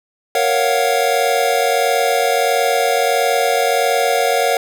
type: chord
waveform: square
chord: Gb major seventh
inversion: first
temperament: equal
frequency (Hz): 466.2 / 554.4 / 698.5 / 740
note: Bb4 / Db5 / F5 / Gb5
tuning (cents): 0 / 0 / 0 / 0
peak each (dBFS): -20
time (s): 0.35-4.57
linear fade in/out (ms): 2
effects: none